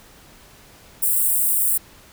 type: high-pass noise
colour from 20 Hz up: white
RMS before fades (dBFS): -19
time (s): 1.02-1.78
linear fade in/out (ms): 10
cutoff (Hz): 7900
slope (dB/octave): 96
effects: pink hiss -48 dBFS RMS until 2.12 s